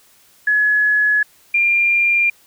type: tone pair in turn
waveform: sine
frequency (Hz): 1695 / 2393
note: G#6 / D7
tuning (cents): +35 / +32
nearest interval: tritone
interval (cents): 597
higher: second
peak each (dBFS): -12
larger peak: neither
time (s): 0.47-1.23 / 1.54-2.3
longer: neither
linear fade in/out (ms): 5
effects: white hiss -52 dBFS RMS until 2.46 s